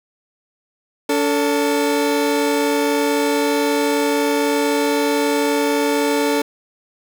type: tone pair together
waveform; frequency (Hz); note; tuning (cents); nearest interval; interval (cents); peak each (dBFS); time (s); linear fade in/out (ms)
30% pulse; 285.8 / 444.5; D4 / A4; -47 / +18; minor sixth; 765; -16; 1.09-6.42; 5
effects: none